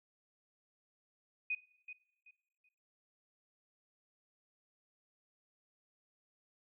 sine tone with echo, 2492 Hz, D#7, 2 cents sharp, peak -33 dBFS, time 1.5-1.55 s, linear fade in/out 5 ms, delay 380 ms, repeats 3, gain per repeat -12 dB, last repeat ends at 2.69 s, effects noise-tail reverb RT60 0.8 s tail -19 dB re dry

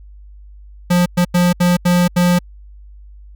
square tone bursts at uneven times, 176.9 Hz, F3, 23 cents sharp, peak -11 dBFS, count 6, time 0.9-1.06 / 1.17-1.25 / 1.34-1.53 / 1.6-1.77 / 1.85-2.08 / 2.16-2.39 s, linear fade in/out 10 ms, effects added 50 Hz sine -36 dBFS peak until 3.35 s

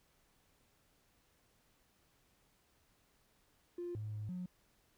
triangle tone with pitch steps, 349.9 / 106.7 / 105.9 / 180.7 Hz, F4 / G#2 / G#2 / F#3, +3 / +47 / +34 / -41 cents, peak -36 dBFS, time 3.78-4.46 s, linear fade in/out 5 ms, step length 170 ms, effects tanh soft clip ceiling -37 dBFS + pink hiss -73 dBFS RMS until 4.97 s

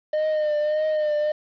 triangle tone with vibrato, 609 Hz, D#5, 37 cents flat, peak -18 dBFS, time 0.13-1.32 s, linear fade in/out 5 ms, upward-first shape triangle, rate 1.7 Hz, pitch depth 43 cents each way, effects resampled to 11025 Hz + 8-bit

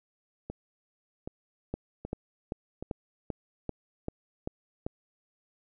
two click trains, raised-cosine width 2 ms, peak -19 / -23 dBFS, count 9 / 4, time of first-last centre 1.74-4.865 / 0.5-2.826 s, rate 2.56 / 1.29 Hz, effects none

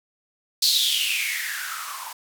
violet noise with band-pass filter sweep, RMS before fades -25 dBFS, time 0.62-2.13 s, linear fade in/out 5 ms, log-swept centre 4400 to 900 Hz, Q 8.1, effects none

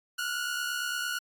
sawtooth tone pair together, 1396.9 / 1465.7 Hz, F6 / F#6, 0 / -17 cents, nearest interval minor second, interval 83 cents, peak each -32 / -28 dBFS, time 0.18-1.19 s, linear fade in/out 10 ms, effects AAC 64 kbps

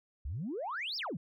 sine exponential two-way sweep, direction up then down, 58.27 to 5588 to 133.4 Hz, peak -34 dBFS, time 0.25-1.17 s, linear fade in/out 5 ms, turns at 0.97 s, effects tanh soft clip ceiling -30 dBFS

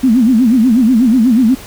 sine tone with vibrato, 238.9 Hz, A#3, 43 cents sharp, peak -6 dBFS, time 0.03-1.55 s, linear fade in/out 10 ms, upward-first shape sine, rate 8.2 Hz, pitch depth 190 cents each way, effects pink hiss -33 dBFS RMS until 1.66 s

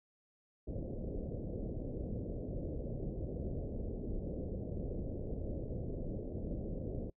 pink low-pass noise, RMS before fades -40 dBFS, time 0.67-7.1 s, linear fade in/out 5 ms, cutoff 580 Hz, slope 48 dB/octave, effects noise-tail reverb RT60 0.1 s tail -24 dB re dry

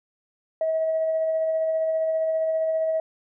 sine tone with tremolo, 641 Hz, E5, 49 cents flat, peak -19 dBFS, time 0.61-3 s, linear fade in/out 2 ms, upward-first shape sine, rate 15 Hz, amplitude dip 25%, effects tanh soft clip ceiling -16 dBFS

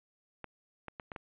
clicks, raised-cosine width 0.5 ms, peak -26 dBFS, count 5, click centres 0.443 / 0.883 / 0.998 / 1.118 / 1.162 s, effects resampled to 8000 Hz

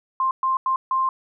sine tone bursts at uneven times, 1052 Hz, C6, 9 cents sharp, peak -18 dBFS, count 4, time 0.2-0.31 / 0.43-0.57 / 0.66-0.76 / 0.91-1.09 s, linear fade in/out 2 ms, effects none

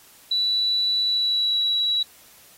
sine tone with pitch glide, 3951 to 3906 Hz, B7 to B7, 0 to -20 cents, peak -19 dBFS, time 0.31-2.03 s, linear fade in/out 5 ms, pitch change -20 cents, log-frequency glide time 1.03-1.6 s, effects white hiss -51 dBFS RMS until 2.57 s + AAC 48 kbps

